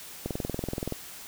click train, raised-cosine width 2 ms, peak -17 dBFS, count 15, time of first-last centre 0.26-0.924 s, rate 21.1 Hz, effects white hiss -44 dBFS RMS until 1.27 s

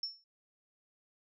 sine tone with exponential decay, 5400 Hz, E8, 41 cents sharp, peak -31 dBFS, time 0.03-0.24 s, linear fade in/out 2 ms, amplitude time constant 44 ms, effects none

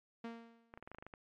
sawtooth tone with exponential decay, 231 Hz, A#3, 16 cents flat, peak -37 dBFS, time 0.24-0.8 s, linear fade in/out 5 ms, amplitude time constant 120 ms
clicks, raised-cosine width 0.5 ms, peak -34 dBFS, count 10, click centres 0.739 / 0.775 / 0.826 / 0.875 / 0.916 / 0.947 / 0.985 / 1.025 / 1.066 / 1.138 s
effects low-pass 3000 Hz 12 dB/octave + MP3 64 kbps

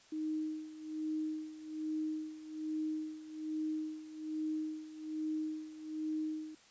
sine tone with tremolo, 311.1 Hz, D#4, in tune, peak -33 dBFS, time 0.12-6.55 s, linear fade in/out 5 ms, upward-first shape sine, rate 1.2 Hz, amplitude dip 80%, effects white hiss -62 dBFS RMS until 6.7 s + resampled to 16000 Hz

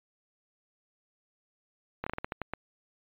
slowing click train, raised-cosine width 0.5 ms, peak -18 dBFS, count 9, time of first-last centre 2.04-2.536 s, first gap 25 ms, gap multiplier 1.25, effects resampled to 8000 Hz

